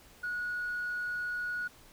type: tone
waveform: sine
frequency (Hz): 1457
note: F#6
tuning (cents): -27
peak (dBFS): -31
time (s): 0.23-1.68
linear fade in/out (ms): 10
effects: tanh soft clip ceiling -29 dBFS + pink hiss -57 dBFS RMS until 1.92 s

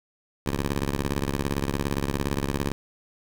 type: ring-modulated tone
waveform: 10% pulse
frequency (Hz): 69.6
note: C#2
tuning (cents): +8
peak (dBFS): -14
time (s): 0.46-2.72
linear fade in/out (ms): 0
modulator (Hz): 43.5
effects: none

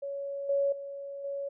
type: tone with level steps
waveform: sine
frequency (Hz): 559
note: C#5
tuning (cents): +14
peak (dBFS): -33 / -24 / -37 / -32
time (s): 0.02-1.49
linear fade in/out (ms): 10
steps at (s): 0.49 / 0.72 / 1.24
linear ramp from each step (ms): 5
effects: none

